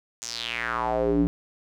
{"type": "tone with band-pass filter sweep", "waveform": "square", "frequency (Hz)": 58.27, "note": "A#1", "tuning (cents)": 0, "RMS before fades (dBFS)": -26, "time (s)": [0.22, 1.27], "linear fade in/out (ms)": 0, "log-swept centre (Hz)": [6900, 230], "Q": 4.4, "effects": []}